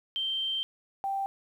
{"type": "tone pair in turn", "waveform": "sine", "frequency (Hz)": [3136, 784], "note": ["G7", "G5"], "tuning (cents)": [0, 0], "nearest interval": "2 octaves", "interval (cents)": 2400, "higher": "first", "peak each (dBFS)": -28, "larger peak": "neither", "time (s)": [[0.16, 0.63], [1.04, 1.26]], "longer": "first", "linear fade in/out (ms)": 0, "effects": ["10-bit"]}